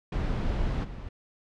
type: noise with level steps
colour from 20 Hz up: brown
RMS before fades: -28 / -39 dBFS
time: 0.12-1.09 s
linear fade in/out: 5 ms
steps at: 0.83 s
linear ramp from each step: 20 ms
effects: low-pass 4000 Hz 12 dB/octave